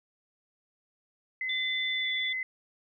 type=tone; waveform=sine; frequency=2040 Hz; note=C7; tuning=44 cents flat; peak=-30 dBFS; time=1.41-2.43 s; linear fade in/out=2 ms
type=tone with pitch glide; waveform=sine; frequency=3520 to 3474 Hz; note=A7 to A7; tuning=0 to -23 cents; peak=-31 dBFS; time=1.49-2.33 s; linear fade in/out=5 ms; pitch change=-23 cents; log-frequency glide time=1.91-2.1 s
effects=none